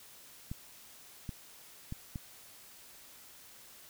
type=clicks; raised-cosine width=5 ms; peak=-26 dBFS; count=4; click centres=0.515 / 1.292 / 1.924 / 2.158 s; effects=white hiss -55 dBFS RMS until 3.89 s